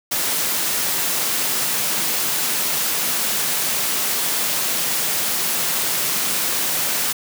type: high-pass noise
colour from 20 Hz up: white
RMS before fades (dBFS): -21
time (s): 0.11-7.13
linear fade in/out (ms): 10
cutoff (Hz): 120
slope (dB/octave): 48
effects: none